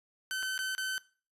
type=tone with dropouts; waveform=sawtooth; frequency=1529 Hz; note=G6; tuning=44 cents flat; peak=-29 dBFS; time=0.31-0.98 s; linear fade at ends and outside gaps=0 ms; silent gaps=0.427-0.43 / 0.578-0.59 / 0.75-0.78 s; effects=noise-tail reverb RT60 0.4 s tail -20 dB re dry + resampled to 32000 Hz